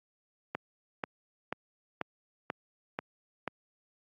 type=click train; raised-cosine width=0.5 ms; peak=-17 dBFS; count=7; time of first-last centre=0.55-3.477 s; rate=2.05 Hz; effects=high-pass 150 Hz 12 dB/octave + AAC 64 kbps